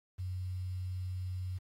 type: tone with quantisation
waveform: sine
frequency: 92 Hz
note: F#2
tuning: 9 cents flat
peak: -35 dBFS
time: 0.18-1.59 s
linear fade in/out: 20 ms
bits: 10
effects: AAC 48 kbps